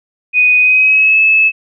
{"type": "tone with pitch glide", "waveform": "sine", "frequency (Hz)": [2489, 2601], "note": ["D#7", "E7"], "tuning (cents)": [0, -24], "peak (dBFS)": -6, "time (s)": [0.33, 1.52], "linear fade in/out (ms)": 50, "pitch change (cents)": 76, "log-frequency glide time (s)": [0.59, 1.19], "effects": []}